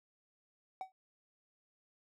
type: tone with exponential decay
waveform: triangle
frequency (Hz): 757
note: F#5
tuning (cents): +39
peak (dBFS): -33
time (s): 0.81-0.92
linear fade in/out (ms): 1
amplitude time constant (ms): 23
effects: none